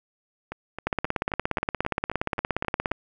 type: two click trains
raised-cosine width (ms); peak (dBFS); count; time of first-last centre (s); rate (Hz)
0.5; -9 / -18; 36 / 10; 0.87-2.917 / 0.52-2.914; 17.1 / 3.76
effects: none